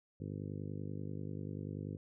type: harmonic tone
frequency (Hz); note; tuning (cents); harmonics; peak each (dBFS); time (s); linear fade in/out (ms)
50.3; G1; +45; 2 / 3 / 4 / 5 / 6 / 7 / 8 / 9 / 10; -44 / -44 / -49 / -48 / -50 / -54 / -54 / -55 / -58; 0.2-1.97; 5
effects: none